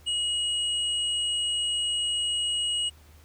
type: tone pair together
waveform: sine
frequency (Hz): 2900 / 8207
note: F#7 / C9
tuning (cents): -35 / -34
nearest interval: octave + tritone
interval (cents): 1801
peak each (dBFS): -25 / -35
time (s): 0.06-2.9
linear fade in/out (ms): 20
effects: added 76 Hz sine -51 dBFS peak until 3.24 s + pink hiss -58 dBFS RMS until 3.24 s